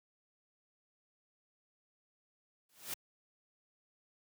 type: noise with exponential growth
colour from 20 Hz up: white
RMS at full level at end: -36 dBFS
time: 2.69-2.94 s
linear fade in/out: 5 ms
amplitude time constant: 54 ms
effects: high-pass 100 Hz 12 dB/octave